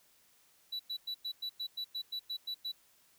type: tone bursts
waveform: triangle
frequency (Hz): 3943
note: B7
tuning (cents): -4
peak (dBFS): -34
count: 12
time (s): 0.72-2.72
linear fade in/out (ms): 10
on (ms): 75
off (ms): 100
effects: white hiss -67 dBFS RMS until 3.18 s